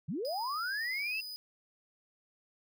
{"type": "linear sweep", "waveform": "sine", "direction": "up", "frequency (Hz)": [123.47, 2721], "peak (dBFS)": -33, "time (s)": [0.08, 1.21], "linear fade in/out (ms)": 10}
{"type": "tone", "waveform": "45% pulse", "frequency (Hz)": 4978, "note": "D#8", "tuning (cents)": 0, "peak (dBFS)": -40, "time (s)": [0.25, 1.36], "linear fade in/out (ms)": 0}
{"effects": []}